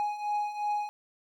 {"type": "beating tone pair", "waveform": "triangle", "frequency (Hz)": [830.6, 833.4], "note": ["G#5", "G#5"], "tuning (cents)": [0, 6], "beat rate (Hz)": 2.8, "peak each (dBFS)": [-33, -28], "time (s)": [0, 0.89], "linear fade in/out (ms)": 0, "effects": []}